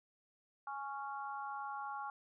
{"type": "harmonic tone", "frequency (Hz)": 277.2, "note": "C#4", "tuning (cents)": 0, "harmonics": [3, 4, 5], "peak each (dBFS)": [-43, -45, -47], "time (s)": [0.67, 2.1], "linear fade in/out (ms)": 2, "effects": []}